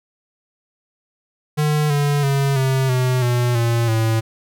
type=tone with pitch steps; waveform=square; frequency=150.6 / 144.38 / 138.42 / 132.7 / 127.23 / 121.97 / 116.94 / 112.11 Hz; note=D3 / D3 / C#3 / C3 / C3 / B2 / A#2 / A2; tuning=+44 / -29 / -2 / +25 / -48 / -21 / +6 / +33 cents; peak=-16 dBFS; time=1.57-4.21 s; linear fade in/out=20 ms; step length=330 ms; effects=none